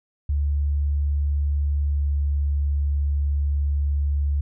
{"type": "tone with pitch glide", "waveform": "sine", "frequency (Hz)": [72.1, 71.64], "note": ["D2", "D2"], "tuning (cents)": [-31, -42], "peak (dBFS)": -19, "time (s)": [0.29, 4.41], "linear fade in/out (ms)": 5, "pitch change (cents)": -11, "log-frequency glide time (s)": [1.9, 2.02], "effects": []}